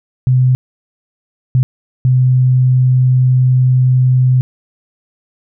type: tone bursts at uneven times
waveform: sine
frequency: 127.8 Hz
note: C3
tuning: 40 cents flat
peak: -7 dBFS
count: 3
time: 0.27-0.55 / 1.55-1.63 / 2.05-4.41 s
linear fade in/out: 0 ms
effects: none